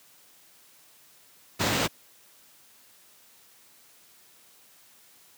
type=noise with sample-and-hold; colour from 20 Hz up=pink; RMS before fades=-25 dBFS; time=1.59-1.88 s; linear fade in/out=20 ms; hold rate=11025 Hz; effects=white hiss -57 dBFS RMS until 5.37 s + high-pass 100 Hz 12 dB/octave